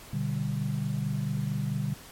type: chord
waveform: sine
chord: G major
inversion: first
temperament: just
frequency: 122.5 / 147 / 196 Hz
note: B2 / D3 / G3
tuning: -14 / +2 / 0 cents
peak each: -32 / -30 / -33 dBFS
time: 0.13-1.94 s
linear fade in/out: 5 ms
effects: pink hiss -48 dBFS RMS until 2.11 s + MP3 64 kbps